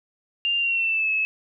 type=tone with pitch glide; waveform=sine; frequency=2794 to 2592 Hz; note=F7 to E7; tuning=0 to -30 cents; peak=-20 dBFS; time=0.45-1.25 s; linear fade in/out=0 ms; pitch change=-130 cents; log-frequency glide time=0.58-1.1 s; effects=none